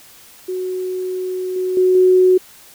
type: tone with level steps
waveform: sine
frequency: 369.2 Hz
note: F#4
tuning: 4 cents flat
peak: -20 / -17 / -10 / -8 dBFS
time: 0.48-2.38 s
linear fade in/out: 10 ms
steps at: 1.56 / 1.77 / 1.95 s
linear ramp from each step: 2 ms
effects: white hiss -44 dBFS RMS until 2.74 s